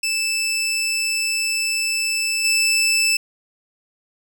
20% pulse tone with level steps, 2637 Hz, E7, in tune, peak -15 / -11 dBFS, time 0.03-3.17 s, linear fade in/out 5 ms, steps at 2.44 s, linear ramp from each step 10 ms, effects none

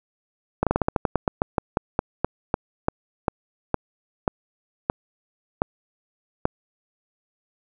slowing click train, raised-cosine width 1 ms, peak -5 dBFS, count 23, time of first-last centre 0.63-6.454 s, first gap 37 ms, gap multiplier 1.16, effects none

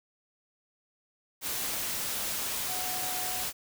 sine tone in noise, 736 Hz, F#5, 9 cents flat, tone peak -39 dBFS, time 2.66-3.46 s, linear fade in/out 50 ms, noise white, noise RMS -33 dBFS, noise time 1.41-3.53 s, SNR -9 dB, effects none

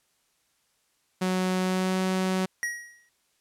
sawtooth tone with pitch glide, 185 to 187.15 Hz, F#3 to F#3, 0 to +20 cents, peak -20 dBFS, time 1.21-2.46 s, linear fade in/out 10 ms, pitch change +20 cents, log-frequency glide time 1.6-1.99 s
square tone with exponential decay, 1900 Hz, A#6, 33 cents sharp, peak -25 dBFS, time 2.63-3.09 s, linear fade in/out 0 ms, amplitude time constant 99 ms
effects white hiss -70 dBFS RMS until 3.4 s + low-pass 11000 Hz 12 dB/octave

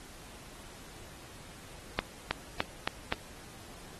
accelerating click train, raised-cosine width 0.3 ms, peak -12 dBFS, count 5, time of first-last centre 1.99-3.124 s, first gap 320 ms, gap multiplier 0.92, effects pink hiss -51 dBFS RMS until 3.99 s + AAC 32 kbps

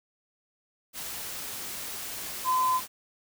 sine tone in noise, 1022 Hz, C6, 41 cents flat, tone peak -22 dBFS, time 2.44-2.81 s, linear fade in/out 50 ms, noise white, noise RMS -37 dBFS, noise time 0.93-2.88 s, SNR +12 dB, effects none

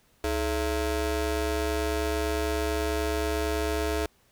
25% pulse ring-modulated tone, 246.9 Hz, B3, in tune, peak -19 dBFS, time 0.24-4.06 s, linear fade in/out 2 ms, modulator 178 Hz, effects pink hiss -64 dBFS RMS until 4.31 s

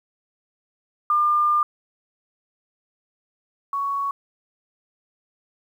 sine tone pair in turn, 1200 / 1116.7 Hz, D6 / C#6, +37 / +12 cents, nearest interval minor second, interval 125 cents, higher first, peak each -16 / -22 dBFS, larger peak first, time 1.1-1.63 / 3.73-4.11 s, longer first, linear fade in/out 2 ms, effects 9-bit

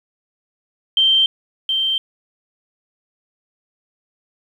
sine tone pair in turn, 3136 / 3136 Hz, G7 / G7, 0 / 0 cents, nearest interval unison, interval 0 cents, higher neither, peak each -11 / -16 dBFS, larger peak first, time 0.97-1.26 / 1.69-1.98 s, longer neither, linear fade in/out 2 ms, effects 8-bit

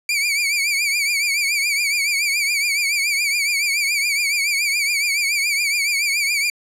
sawtooth tone with vibrato, 2309 Hz, D7, 30 cents flat, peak -14 dBFS, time 0.09-6.5 s, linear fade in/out 2 ms, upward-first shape triangle, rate 7.1 Hz, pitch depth 110 cents each way, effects low-pass 12000 Hz 12 dB/octave

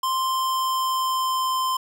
square tone with pitch glide, 1046.5 to 1038.1 Hz, C6 to C6, 0 to -14 cents, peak -22 dBFS, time 0.03-1.77 s, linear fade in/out 5 ms, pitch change -14 cents, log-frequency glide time 0.27-1.56 s, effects none

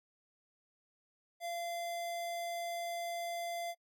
square tone, 687 Hz, F5, 29 cents flat, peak -38 dBFS, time 1.4-3.75 s, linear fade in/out 50 ms, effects noise-tail reverb RT60 0.1 s tail -25 dB re dry

